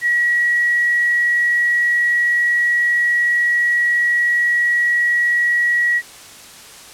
sine tone, 1919 Hz, A#6, 50 cents sharp, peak -13 dBFS, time 0.01-6.02 s, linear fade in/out 50 ms, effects white hiss -39 dBFS RMS until 6.93 s + low-pass 10000 Hz 12 dB/octave

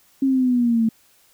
sine exponential sweep, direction down, 272.5 to 221.6 Hz, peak -15 dBFS, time 0.22-0.89 s, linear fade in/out 5 ms, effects white hiss -57 dBFS RMS until 1.33 s

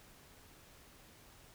silence, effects pink hiss -60 dBFS RMS until 1.54 s

